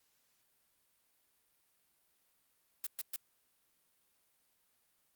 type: noise bursts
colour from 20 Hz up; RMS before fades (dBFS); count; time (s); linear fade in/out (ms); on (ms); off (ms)
blue; -38; 3; 2.84-3.161; 2; 27; 120
effects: white hiss -75 dBFS RMS until 5.15 s + Opus 48 kbps